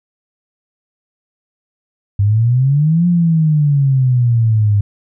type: exponential two-way sweep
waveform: sine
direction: up then down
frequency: 98 to 177.3 to 100.7 Hz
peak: -9 dBFS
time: 2.19-4.81 s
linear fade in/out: 5 ms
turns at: 3.07 s
effects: none